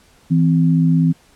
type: tone pair together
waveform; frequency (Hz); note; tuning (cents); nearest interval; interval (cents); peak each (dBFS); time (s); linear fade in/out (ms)
sine; 163.8 / 259.7; E3 / C4; -11 / -13; minor sixth; 798; -12 / -17; 0.3-1.13; 20
effects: pink hiss -52 dBFS RMS until 1.35 s + low-pass 11000 Hz 12 dB/octave